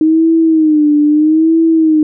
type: tone with vibrato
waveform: sine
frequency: 311.1 Hz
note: D#4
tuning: in tune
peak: -6 dBFS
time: 0.01-2.03 s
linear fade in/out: 2 ms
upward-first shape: sine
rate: 0.78 Hz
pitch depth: 88 cents each way
effects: none